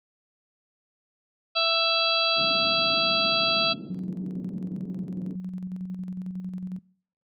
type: harmonic tone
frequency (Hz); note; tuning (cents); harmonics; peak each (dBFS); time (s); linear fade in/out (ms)
663; E5; +10; 1 / 2 / 4 / 5 / 6 / 7; -28 / -28 / -28 / -28 / -28 / -28; 1.55-3.74; 20
type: band-pass noise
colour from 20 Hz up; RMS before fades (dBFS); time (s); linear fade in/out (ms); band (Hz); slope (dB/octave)
white; -38; 2.36-5.36; 20; 160 to 270; 24
type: tone with tremolo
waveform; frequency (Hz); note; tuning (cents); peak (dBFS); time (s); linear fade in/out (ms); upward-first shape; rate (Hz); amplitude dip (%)
sine; 183.9; F#3; -10; -29; 3.9-6.79; 5; square; 11; 40
effects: noise-tail reverb RT60 0.6 s tail -23 dB re dry